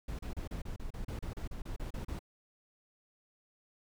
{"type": "noise bursts", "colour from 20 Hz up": "brown", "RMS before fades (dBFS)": -39, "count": 15, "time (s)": [0.08, 2.192], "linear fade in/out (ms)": 5, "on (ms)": 110, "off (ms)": 33, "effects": []}